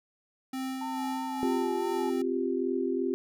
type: tone with tremolo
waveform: square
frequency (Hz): 262.4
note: C4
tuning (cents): +5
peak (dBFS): -32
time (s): 0.53-2.22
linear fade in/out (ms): 5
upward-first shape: sine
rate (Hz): 2.3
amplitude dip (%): 35
type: tone with vibrato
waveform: sine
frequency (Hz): 880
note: A5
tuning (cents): 0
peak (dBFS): -34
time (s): 0.81-2.1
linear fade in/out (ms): 5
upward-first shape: sine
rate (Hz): 3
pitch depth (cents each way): 45
type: chord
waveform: sine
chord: C suspended fourth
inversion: none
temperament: equal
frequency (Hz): 261.6 / 349.2 / 392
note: C4 / F4 / G4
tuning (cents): 0 / 0 / 0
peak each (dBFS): -31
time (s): 1.43-3.14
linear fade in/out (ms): 0
effects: none